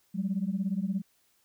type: beating tone pair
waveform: sine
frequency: 185 / 202 Hz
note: F#3 / G#3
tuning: 0 / -48 cents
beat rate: 17 Hz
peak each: -30 dBFS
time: 0.14-1.02 s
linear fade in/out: 20 ms
effects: tanh soft clip ceiling -20 dBFS + white hiss -69 dBFS RMS until 1.44 s